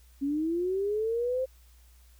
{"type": "linear sweep", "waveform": "sine", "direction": "up", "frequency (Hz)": [271.5, 527], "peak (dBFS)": -26, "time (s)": [0.21, 1.46], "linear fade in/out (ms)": 20, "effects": ["added 60 Hz sine -54 dBFS peak until 2.19 s", "white hiss -64 dBFS RMS until 2.19 s"]}